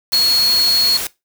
sine tone in noise, 4328 Hz, C#8, 42 cents flat, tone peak -11 dBFS, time 0.13-0.97 s, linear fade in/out 2 ms, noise white, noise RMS -23 dBFS, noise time 0.12-1.07 s, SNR +9 dB, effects noise-tail reverb RT60 0.2 s tail -19 dB re dry

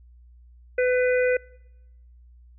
harmonic tone with a mistuned harmonic, 501 Hz, B4, 25 cents sharp, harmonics 1 / 3 / 4 / 5, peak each -19 / -29 / -31 / -33 dBFS, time 0.78-1.37 s, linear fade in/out 5 ms, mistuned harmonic 5, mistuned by -31 cents, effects noise-tail reverb RT60 1.0 s tail -26 dB re dry + added 60 Hz sine -48 dBFS peak until 2.58 s

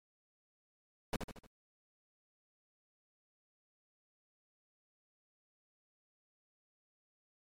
brown noise with echo, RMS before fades -33 dBFS, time 1.13-1.16 s, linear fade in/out 2 ms, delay 76 ms, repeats 4, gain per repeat -6 dB, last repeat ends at 1.464 s, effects MP3 64 kbps

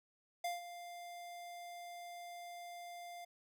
square tone with ADSR envelope, 698.5 Hz, F5, in tune, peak -36 dBFS, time 0.44-3.25 s, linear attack 6 ms, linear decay 160 ms, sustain -12 dB, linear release 8 ms, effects none

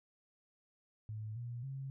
sine tone with pitch steps, 108.1 / 119.8 / 135.1 Hz, A2 / A#2 / C#3, -30 / +48 / -44 cents, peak -40 dBFS, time 1.09-1.9 s, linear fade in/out 0 ms, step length 270 ms, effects none

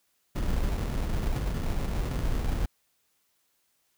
brown noise with sample-and-hold, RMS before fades -28 dBFS, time 0.35-2.66 s, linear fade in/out 10 ms, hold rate 1575 Hz, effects white hiss -72 dBFS RMS until 3.97 s

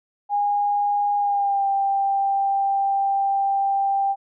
sine tone with pitch glide, 818 to 789.2 Hz, G#5 to G5, -26 to +11 cents, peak -18 dBFS, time 0.29-4.16 s, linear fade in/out 50 ms, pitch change -63 cents, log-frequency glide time 1.17-1.67 s, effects none

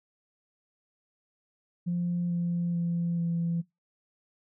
sine tone with pitch steps, 174.61 / 172.7 / 170.82 / 168.95 Hz, F3 / F3 / F3 / E3, 0 / -19 / -38 / +43 cents, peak -25 dBFS, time 1.86-3.62 s, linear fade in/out 20 ms, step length 440 ms, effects noise-tail reverb RT60 0.2 s tail -22 dB re dry + tanh soft clip ceiling -22 dBFS

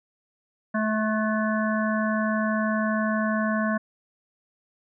harmonic tone with a mistuned harmonic, 216.9 Hz, A3, 25 cents flat, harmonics 1 / 3 / 5 / 7 / 8, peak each -24 / -29 / -31 / -32 / -33 dBFS, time 0.74-3.78 s, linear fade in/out 10 ms, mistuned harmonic 7, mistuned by -26 cents, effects none

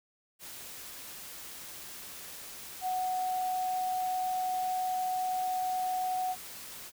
sine tone in noise, 740 Hz, F#5, in tune, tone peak -29 dBFS, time 2.81-6.36 s, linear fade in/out 50 ms, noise white, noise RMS -45 dBFS, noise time 0.39-6.92 s, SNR +13 dB, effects none

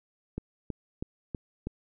click train, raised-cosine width 3 ms, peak -20 dBFS, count 5, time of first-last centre 0.38-1.67 s, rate 3.1 Hz, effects none

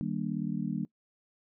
sine chord, Eb major seventh, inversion none, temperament just, 155.56 / 194.45 / 233.3 / 291.7 Hz, Eb3 / G3 / Bb3 / D4, 0 / -14 / +2 / -12 cents, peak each -36 / -34 / -35 / -38 dBFS, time 0.01-0.85 s, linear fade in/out 0 ms, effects noise-tail reverb RT60 0.1 s tail -23 dB re dry

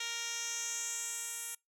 10% pulse tone with band-pass filter sweep, 466.2 Hz, A#4, in tune, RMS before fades -39 dBFS, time 0-1.55 s, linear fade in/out 5 ms, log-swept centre 4500 to 10000 Hz, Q 2.7, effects noise-tail reverb RT60 0.2 s tail -26 dB re dry

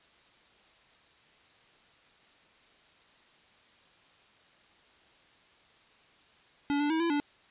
square tone with pitch steps, 286.1 / 292.4 / 320.9 / 336.8 / 290.6 Hz, D4 / D4 / E4 / E4 / D4, -45 / -7 / -46 / +37 / -18 cents, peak -27 dBFS, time 6.7-7.2 s, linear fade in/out 0 ms, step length 100 ms, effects white hiss -61 dBFS RMS until 7.5 s + resampled to 8000 Hz

